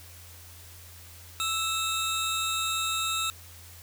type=tone pair together; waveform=25% pulse; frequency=1318.5 / 3729 Hz; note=E6 / A#7; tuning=0 / 0 cents; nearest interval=octave + tritone; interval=1800 cents; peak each=-26 dBFS; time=1.4-3.3 s; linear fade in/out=0 ms; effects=added 86 Hz sine -49 dBFS peak until 3.82 s + white hiss -50 dBFS RMS until 3.82 s